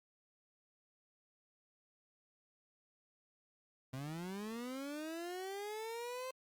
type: linear sweep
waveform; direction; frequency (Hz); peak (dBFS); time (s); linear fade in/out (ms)
30% pulse; up; 126.7 to 523.3; -39; 3.93-6.31; 5
effects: Opus 48 kbps